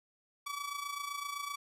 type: tone with amplitude modulation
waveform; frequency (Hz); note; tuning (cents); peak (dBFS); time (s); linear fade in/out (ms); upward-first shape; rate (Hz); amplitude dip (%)
sawtooth; 1145; D6; -44; -31; 0.46-1.56; 10; sine; 27.8; 65
effects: resampled to 32000 Hz